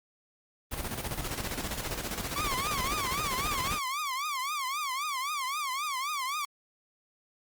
pink noise with tremolo, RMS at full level -33 dBFS, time 0.71-3.79 s, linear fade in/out 20 ms, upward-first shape square, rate 15 Hz, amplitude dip 55%
sawtooth tone with vibrato, 1120 Hz, C#6, 18 cents sharp, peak -27 dBFS, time 2.36-6.45 s, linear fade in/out 2 ms, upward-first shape triangle, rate 3.8 Hz, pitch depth 200 cents each way
effects Opus 32 kbps

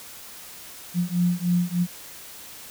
sine beating tone pair, 174.61 / 177.91 Hz, F3 / F3, 0 / +32 cents, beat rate 3.3 Hz, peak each -23 dBFS, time 0.94-1.87 s, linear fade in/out 50 ms, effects white hiss -42 dBFS RMS until 2.7 s

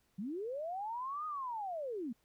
sine linear two-way sweep, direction up then down, 174.61 to 1255 to 212.1 Hz, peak -37 dBFS, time 0.18-2.13 s, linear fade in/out 10 ms, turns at 1.26 s, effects pink hiss -75 dBFS RMS until 2.24 s

